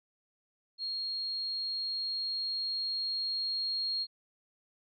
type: tone with level ramp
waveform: sine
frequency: 4260 Hz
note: C8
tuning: 30 cents sharp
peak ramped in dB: -33 to -30 dBFS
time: 0.78-4.07 s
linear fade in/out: 50 ms
effects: none